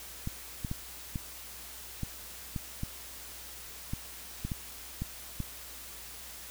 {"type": "clicks", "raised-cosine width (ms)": 5, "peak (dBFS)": -21, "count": 12, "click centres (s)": [0.274, 0.648, 0.714, 1.158, 2.033, 2.562, 2.834, 3.935, 4.45, 4.518, 5.02, 5.403], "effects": ["added 60 Hz sine -55 dBFS peak until 6.5 s", "white hiss -46 dBFS RMS until 6.5 s"]}